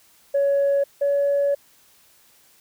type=tone pair in turn; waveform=sine; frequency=560 / 565.5 Hz; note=C#5 / C#5; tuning=+18 / +34 cents; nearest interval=unison; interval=16 cents; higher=second; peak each=-15 / -16 dBFS; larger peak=first; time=0.34-0.84 / 1.01-1.55 s; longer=second; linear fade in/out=10 ms; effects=tanh soft clip ceiling -14 dBFS + white hiss -56 dBFS RMS until 2.6 s